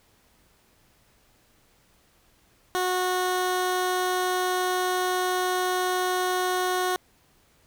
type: tone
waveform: 15% pulse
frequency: 365.9 Hz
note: F#4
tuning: 19 cents flat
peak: -17 dBFS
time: 2.75-6.96 s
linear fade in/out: 0 ms
effects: pink hiss -62 dBFS RMS until 7.66 s